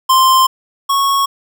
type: tone pair in turn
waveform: square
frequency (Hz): 1046.5 / 1103.3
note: C6 / C#6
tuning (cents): 0 / -9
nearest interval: minor second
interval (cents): 91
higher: second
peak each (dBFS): -8 / -12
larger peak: first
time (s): 0.09-0.47 / 0.89-1.26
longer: first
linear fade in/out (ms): 10
effects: none